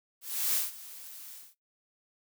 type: noise with ADSR envelope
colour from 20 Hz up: blue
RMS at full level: -27 dBFS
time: 0.21-1.55 s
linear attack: 330 ms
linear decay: 170 ms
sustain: -19 dB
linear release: 210 ms
effects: noise-tail reverb RT60 0.2 s tail -24 dB re dry